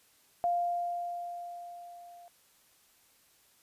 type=tone with level ramp; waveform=sine; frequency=698.5 Hz; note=F5; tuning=in tune; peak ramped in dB=-25 to -50 dBFS; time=0.44-2.28 s; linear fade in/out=0 ms; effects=white hiss -65 dBFS RMS until 3.62 s + resampled to 32000 Hz